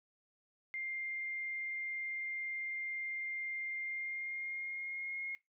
sine tone with pitch glide, 2106 to 2149 Hz, C7 to C7, +11 to +46 cents, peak -38 dBFS, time 0.74-5.35 s, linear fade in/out 0 ms, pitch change +35 cents, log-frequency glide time 3.81-5.2 s, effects noise-tail reverb RT60 0.2 s tail -20 dB re dry

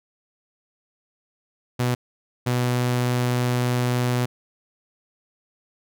sawtooth tone bursts at uneven times, 123.47 Hz, B2, in tune, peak -16 dBFS, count 2, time 1.79-1.95 / 2.46-4.26 s, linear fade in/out 10 ms, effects none

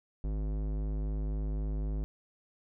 square tone with low-pass filter, 51.91 Hz, G#1, in tune, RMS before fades -33 dBFS, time 0.24-2.04 s, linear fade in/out 0 ms, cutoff 430 Hz, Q 0.65, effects none

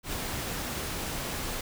pink noise with ADSR envelope, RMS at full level -32 dBFS, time 0.03-1.61 s, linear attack 96 ms, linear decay 12 ms, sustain -2 dB, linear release 4 ms, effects none

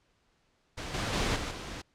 pink noise with level steps, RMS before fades -38 / -32 / -29 / -35 / -40 dBFS, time 0.77-1.82 s, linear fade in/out 10 ms, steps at 0.94 / 1.13 / 1.36 / 1.51 s, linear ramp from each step 2 ms, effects pink hiss -71 dBFS RMS until 1.94 s + low-pass 6000 Hz 12 dB/octave

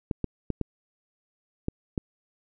clicks, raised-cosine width 3 ms, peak -14 dBFS, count 6, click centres 0.112 / 0.243 / 0.503 / 0.613 / 1.684 / 1.978 s, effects none

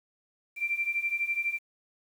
sine beating tone pair, 2349 / 2361 Hz, D7 / D7, 0 / +9 cents, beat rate 12 Hz, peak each -32 / -29 dBFS, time 0.56-1.59 s, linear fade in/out 50 ms, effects 9-bit

